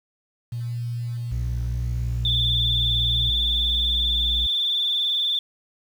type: tone with tremolo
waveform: sine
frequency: 119 Hz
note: A#2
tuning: 36 cents sharp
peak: -25 dBFS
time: 0.52-3.3 s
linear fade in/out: 5 ms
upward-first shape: triangle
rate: 0.68 Hz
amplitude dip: 25%
type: tone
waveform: triangle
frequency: 61 Hz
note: B1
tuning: 21 cents flat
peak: -23 dBFS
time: 1.31-4.47 s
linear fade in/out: 10 ms
type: tone with vibrato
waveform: sine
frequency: 3520 Hz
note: A7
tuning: in tune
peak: -20 dBFS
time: 2.25-5.39 s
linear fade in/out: 2 ms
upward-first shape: square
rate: 20 Hz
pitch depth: 34 cents each way
effects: 8-bit